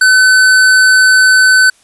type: tone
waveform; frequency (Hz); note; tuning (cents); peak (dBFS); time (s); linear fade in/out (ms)
square; 1516; F#6; +42; -5; 0.01-1.7; 5
effects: white hiss -49 dBFS RMS until 1.83 s + resampled to 24000 Hz